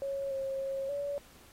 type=tone with pitch steps; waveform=sine; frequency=551 / 539 / 542 / 570 Hz; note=C#5 / C#5 / C#5 / C#5; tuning=-11 / -49 / -39 / +48 cents; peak=-32 dBFS; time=0.02-1.18 s; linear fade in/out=0 ms; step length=290 ms; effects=pink hiss -58 dBFS RMS until 1.52 s + AAC 48 kbps